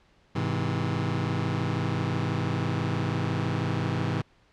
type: chord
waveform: sawtooth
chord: Ab augmented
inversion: none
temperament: just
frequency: 103.83 / 129.78 / 162.23 Hz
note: Ab2 / C3 / E3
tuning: 0 / -14 / -27 cents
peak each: -26 dBFS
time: 0.35-4.22 s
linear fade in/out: 10 ms
effects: pink hiss -62 dBFS RMS until 4.52 s + low-pass 4000 Hz 12 dB/octave